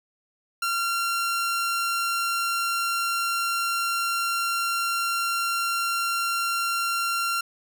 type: tone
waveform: sawtooth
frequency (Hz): 1375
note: F6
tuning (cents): -27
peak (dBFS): -20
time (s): 0.62-7.41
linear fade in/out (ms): 5
effects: none